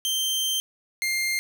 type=tone pair in turn; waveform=sawtooth; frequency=3136 / 2110 Hz; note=G7 / C7; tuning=0 / +14 cents; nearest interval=perfect fifth; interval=686 cents; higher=first; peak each=-20 dBFS; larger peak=neither; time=0.05-0.6 / 1.02-1.39 s; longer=first; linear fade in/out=0 ms; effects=none